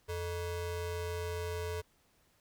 square ring-modulated tone, 261.6 Hz, C4, in tune, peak -33 dBFS, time 0.08-1.82 s, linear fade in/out 20 ms, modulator 175 Hz, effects pink hiss -70 dBFS RMS until 2.4 s

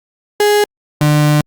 35% pulse tone pair in turn, 415.3 / 149.4 Hz, G#4 / D3, 0 / +30 cents, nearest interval octave + tritone, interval 1770 cents, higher first, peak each -7 dBFS, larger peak neither, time 0.4-0.64 / 1.01-1.41 s, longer second, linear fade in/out 2 ms, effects Opus 48 kbps

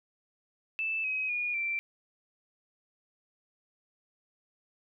sine tone with pitch steps, 2637 / 2537 / 2441 / 2348 Hz, E7 / D#7 / D#7 / D7, 0 / +33 / -34 / -1 cents, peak -29 dBFS, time 0.79-1.79 s, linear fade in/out 0 ms, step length 250 ms, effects none

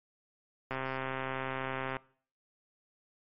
click train, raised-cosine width 0.5 ms, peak -20 dBFS, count 167, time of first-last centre 0.71-1.968 s, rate 132 Hz, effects noise-tail reverb RT60 0.5 s tail -22 dB re dry + MP3 32 kbps

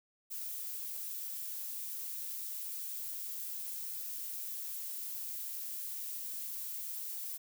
violet noise, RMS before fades -41 dBFS, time 0.3-7.38 s, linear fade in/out 20 ms, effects none

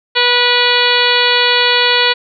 harmonic tone, 487.9 Hz, B4, 21 cents flat, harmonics 1 / 2 / 3 / 4 / 5 / 6 / 7 / 8 / 9, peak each -18 / -18 / -18 / -18 / -18 / -18 / -18 / -18 / -18 dBFS, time 0.15-2.14 s, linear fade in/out 20 ms, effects none

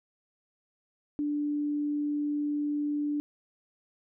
sine tone, 293.7 Hz, D4, in tune, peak -27 dBFS, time 1.19-3.2 s, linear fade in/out 0 ms, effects none

